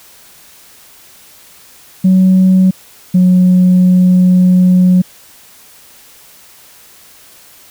sine tone pair in turn, 186.9 / 182.31 Hz, F#3 / F#3, +18 / -25 cents, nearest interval unison, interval 43 cents, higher first, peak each -3 dBFS, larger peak neither, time 2.04-2.71 / 3.14-5.02 s, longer second, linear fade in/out 10 ms, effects tanh soft clip ceiling -2 dBFS + white hiss -41 dBFS RMS until 7.7 s

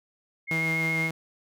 sine tone with vibrato, 2136 Hz, C7, 35 cents sharp, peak -25 dBFS, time 0.47-1.11 s, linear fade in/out 50 ms, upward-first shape sine, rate 7.2 Hz, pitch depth 17 cents each way
sawtooth tone with tremolo, 162.1 Hz, E3, 29 cents flat, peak -24 dBFS, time 0.51-1.11 s, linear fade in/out 2 ms, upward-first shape triangle, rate 6.6 Hz, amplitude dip 25%
effects none

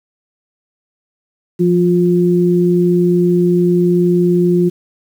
sine tone pair together, 174.61 / 353.8 Hz, F3 / F4, 0 / +23 cents, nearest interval octave, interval 1223 cents, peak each -12 dBFS, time 1.59-4.7 s, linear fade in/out 20 ms, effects 7-bit

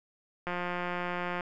click train, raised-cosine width 0.5 ms, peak -19 dBFS, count 167, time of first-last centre 0.47-1.408 s, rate 177 Hz, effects none

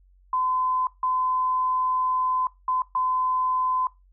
sine tone bursts at uneven times, 1021 Hz, C6, 43 cents flat, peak -21 dBFS, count 4, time 0.33-0.87 / 1.03-2.47 / 2.68-2.82 / 2.95-3.87 s, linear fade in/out 2 ms, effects noise-tail reverb RT60 0.2 s tail -20 dB re dry + added 46 Hz sine -54 dBFS peak until 4.12 s

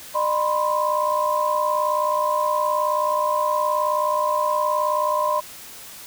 sine tone cluster, 605 / 987 / 1046 Hz, D#5 / B5 / C6, -49 / -1 / -1 cents, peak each -23 dBFS, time 0.14-5.41 s, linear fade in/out 20 ms, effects white hiss -40 dBFS RMS until 6.06 s

